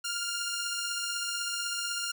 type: beating tone pair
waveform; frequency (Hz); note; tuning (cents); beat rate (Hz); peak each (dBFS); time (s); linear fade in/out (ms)
10% pulse; 1400 / 1416; F6 / F6; +4 / +23; 16; -24 / -30; 0.04-2.12; 10
effects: none